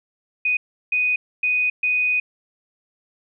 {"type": "tone bursts at uneven times", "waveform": "sine", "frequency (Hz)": 2489, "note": "D#7", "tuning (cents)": 0, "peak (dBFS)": -17, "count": 4, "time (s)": [[0.45, 0.57], [0.92, 1.16], [1.43, 1.7], [1.83, 2.2]], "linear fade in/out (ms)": 5, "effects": []}